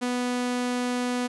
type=tone; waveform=sawtooth; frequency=246.9 Hz; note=B3; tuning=in tune; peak=-21 dBFS; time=0.01-1.28 s; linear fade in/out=20 ms; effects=resampled to 24000 Hz